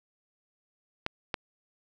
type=clicks; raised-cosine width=0.3 ms; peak=-13 dBFS; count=2; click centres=1.064 / 1.342 s; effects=none